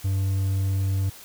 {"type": "tone", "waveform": "triangle", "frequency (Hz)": 96.5, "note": "G2", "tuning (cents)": -27, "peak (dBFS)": -19, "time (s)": [0.04, 1.1], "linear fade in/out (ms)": 10, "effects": ["white hiss -45 dBFS RMS until 1.24 s"]}